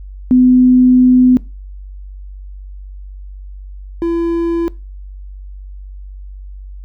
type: tone pair in turn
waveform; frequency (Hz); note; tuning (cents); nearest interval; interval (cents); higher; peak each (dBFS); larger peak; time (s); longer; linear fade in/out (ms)
sine / triangle; 252.4 / 336.9; B3 / E4; +38 / +38; perfect fourth; 500; second; -5 / -11; first; 0.31-1.37 / 4.02-4.68; first; 0
effects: noise-tail reverb RT60 0.3 s tail -22 dB re dry + added 48 Hz sine -28 dBFS peak until 6.84 s